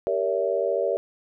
sine chord, G diminished seventh, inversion none, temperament equal with one note detuned, 392 / 466.2 / 566.3 / 659.3 Hz, G4 / Bb4 / Db5 / Fb5, 0 / 0 / +37 / 0 cents, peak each -28 / -27 / -25 / -29 dBFS, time 0.07-0.97 s, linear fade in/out 0 ms, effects none

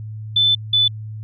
sine tone pair in turn, 3520 / 3492 Hz, A7 / A7, 0 / -14 cents, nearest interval unison, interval 14 cents, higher first, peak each -12 dBFS, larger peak neither, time 0.36-0.55 / 0.73-0.88 s, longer first, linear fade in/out 5 ms, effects added 108 Hz sine -28 dBFS peak until 1.23 s

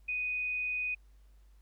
sine tone, 2489 Hz, D#7, in tune, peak -31 dBFS, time 0.08-0.95 s, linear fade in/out 10 ms, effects added 50 Hz sine -56 dBFS peak until 1.61 s + pink hiss -74 dBFS RMS until 1.61 s

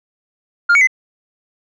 sine tone with pitch steps, 1405 / 2239 / 2041 Hz, F6 / C#7 / C7, +10 / +17 / -44 cents, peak -5 dBFS, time 0.69-0.873 s, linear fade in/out 10 ms, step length 61 ms, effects tanh soft clip ceiling -7 dBFS

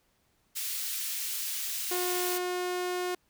white high-pass noise, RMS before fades -34 dBFS, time 0.55-2.39 s, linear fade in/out 20 ms, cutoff 2400 Hz, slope 12 dB/octave
sawtooth tone, 360 Hz, F#4, 47 cents flat, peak -26 dBFS, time 1.91-3.15 s, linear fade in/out 5 ms
effects pink hiss -71 dBFS RMS until 3.29 s

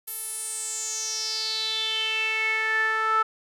sawtooth tone with band-pass filter sweep, 440 Hz, A4, in tune, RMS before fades -27 dBFS, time 0.07-3.23 s, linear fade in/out 10 ms, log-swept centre 12000 to 1300 Hz, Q 6.6, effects none

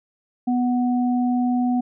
sine tone pair together, 246.9 / 740 Hz, B3 / F#5, 0 / 0 cents, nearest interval octave + perfect fifth, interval 1900 cents, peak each -18 / -27 dBFS, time 0.47-1.81 s, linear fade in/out 10 ms, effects none

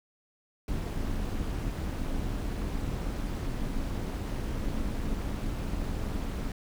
brown noise with amplitude modulation, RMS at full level -29 dBFS, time 0.68-6.52 s, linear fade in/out 2 ms, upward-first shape sine, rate 243 Hz, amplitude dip 65%, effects none

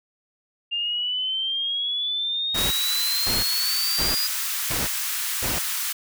sine exponential sweep, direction up, 2794 to 4922 Hz, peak -23 dBFS, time 0.71-4.28 s, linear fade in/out 20 ms
pink noise bursts, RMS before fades -28 dBFS, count 5, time 2.54-5.59 s, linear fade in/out 10 ms, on 170 ms, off 550 ms
white high-pass noise, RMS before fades -27 dBFS, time 2.57-5.93 s, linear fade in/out 10 ms, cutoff 1100 Hz, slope 24 dB/octave
effects none

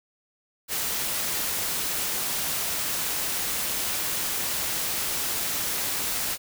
white noise, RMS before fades -28 dBFS, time 0.68-6.38 s, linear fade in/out 50 ms, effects none

